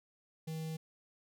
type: tone with notch filter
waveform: square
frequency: 159.4 Hz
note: D#3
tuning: 42 cents sharp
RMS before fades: -40 dBFS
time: 0.47-0.77 s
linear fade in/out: 10 ms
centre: 1300 Hz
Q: 0.71
effects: none